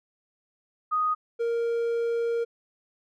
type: tone pair in turn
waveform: sine / triangle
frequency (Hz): 1244.5 / 466.2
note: D#6 / A#4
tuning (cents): 0 / 0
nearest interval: octave + perfect fourth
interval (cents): 1700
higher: first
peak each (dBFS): -22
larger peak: neither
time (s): 0.91-1.15 / 1.39-2.45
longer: second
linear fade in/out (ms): 20
effects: none